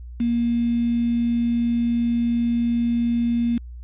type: tone with quantisation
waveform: sine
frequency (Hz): 235.7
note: A#3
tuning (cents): +19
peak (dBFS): -18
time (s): 0.2-3.58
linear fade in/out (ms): 5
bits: 6
effects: added 60 Hz sine -34 dBFS peak until 3.83 s + resampled to 8000 Hz